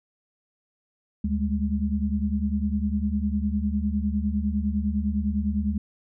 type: tone cluster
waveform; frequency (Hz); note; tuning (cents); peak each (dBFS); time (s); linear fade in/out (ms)
sine; 74.4 / 201.8 / 211.7; D2 / G#3 / G#3; +23 / -49 / +33; -27; 1.24-5.78; 5
effects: none